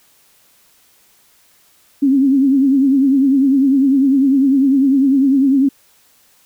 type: tone with vibrato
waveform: sine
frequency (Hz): 271.5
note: C#4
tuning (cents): -36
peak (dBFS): -9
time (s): 2.02-5.69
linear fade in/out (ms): 10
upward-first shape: triangle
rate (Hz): 10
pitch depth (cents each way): 100
effects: white hiss -53 dBFS RMS until 6.45 s